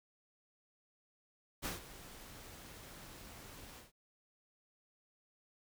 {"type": "noise with ADSR envelope", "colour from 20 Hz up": "pink", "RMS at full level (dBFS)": -38, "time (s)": [1.62, 3.92], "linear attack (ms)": 35, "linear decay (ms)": 140, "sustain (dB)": -15, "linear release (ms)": 150, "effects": []}